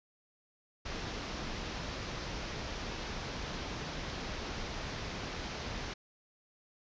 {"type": "low-pass noise", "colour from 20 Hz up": "pink", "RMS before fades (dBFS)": -40, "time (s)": [0.85, 5.94], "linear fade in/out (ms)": 10, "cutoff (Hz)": 6100, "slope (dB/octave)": 48, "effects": ["resampled to 16000 Hz"]}